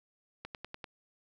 click train, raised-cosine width 0.3 ms, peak -25 dBFS, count 5, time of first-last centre 0.45-0.842 s, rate 10.2 Hz, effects none

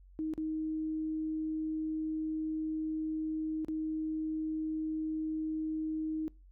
sine tone with dropouts, 313.7 Hz, D#4, 14 cents sharp, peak -32 dBFS, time 0.19-6.28 s, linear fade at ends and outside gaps 0 ms, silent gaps 0.337-0.378 / 3.647-3.684 s, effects noise-tail reverb RT60 0.3 s tail -25 dB re dry + added 46 Hz sine -54 dBFS peak until 6.51 s

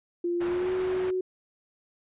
sine tone with pitch glide, 347.4 to 370.2 Hz, F4 to F#4, -9 to +1 cents, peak -25 dBFS, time 0.24-1.21 s, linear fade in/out 5 ms, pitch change +110 cents, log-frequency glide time 0.44-0.72 s
white low-pass noise, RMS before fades -40 dBFS, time 0.4-1.11 s, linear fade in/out 10 ms, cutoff 1400 Hz, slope 12 dB/octave
effects resampled to 8000 Hz

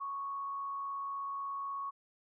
sine tone with frequency modulation, 1108.7 Hz, C#6, in tune, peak -36 dBFS, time 0-1.91 s, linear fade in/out 20 ms, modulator 83.7 Hz, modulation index 0.26, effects none

